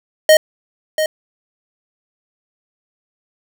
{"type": "tone with echo", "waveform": "square", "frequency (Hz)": 622.3, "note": "D#5", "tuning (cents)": 0, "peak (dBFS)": -6, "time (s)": [0.29, 0.37], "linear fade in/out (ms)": 2, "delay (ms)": 690, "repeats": 1, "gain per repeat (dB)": -9, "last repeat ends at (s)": 1.06, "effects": []}